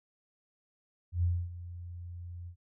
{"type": "tone with ADSR envelope", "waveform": "sine", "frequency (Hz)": 87.31, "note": "F2", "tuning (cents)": 0, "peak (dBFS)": -24, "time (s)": [1.12, 2.56], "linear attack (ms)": 110, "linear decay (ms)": 260, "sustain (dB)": -16, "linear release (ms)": 84, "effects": []}